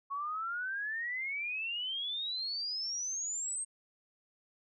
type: exponential sweep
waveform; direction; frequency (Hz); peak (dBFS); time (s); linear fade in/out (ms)
sine; up; 1098 to 8500; -34; 0.1-3.65; 20
effects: none